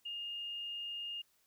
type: tone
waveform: sine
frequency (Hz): 2832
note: F7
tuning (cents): +23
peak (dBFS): -39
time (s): 0.05-1.22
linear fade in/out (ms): 10
effects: white hiss -73 dBFS RMS until 1.46 s